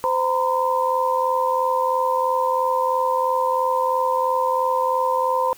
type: tone cluster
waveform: sine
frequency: 516 / 931 / 1014 Hz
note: C5 / A#5 / B5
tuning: -24 / -2 / +45 cents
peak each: -22 dBFS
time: 0.04-5.53 s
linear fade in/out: 0 ms
effects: white hiss -47 dBFS RMS until 5.57 s